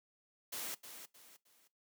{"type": "noise with echo", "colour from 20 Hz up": "white", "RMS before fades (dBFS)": -42, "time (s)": [0.52, 0.75], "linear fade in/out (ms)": 10, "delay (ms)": 310, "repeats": 3, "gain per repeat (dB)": -9, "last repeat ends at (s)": 1.68, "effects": ["noise-tail reverb RT60 0.2 s tail -19 dB re dry", "high-pass 150 Hz 12 dB/octave"]}